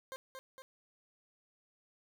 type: tone with echo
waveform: 20% pulse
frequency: 527 Hz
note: C5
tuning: 12 cents sharp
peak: -37 dBFS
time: 0.12-0.16 s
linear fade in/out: 0 ms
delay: 230 ms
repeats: 2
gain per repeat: -4 dB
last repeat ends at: 0.62 s
effects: none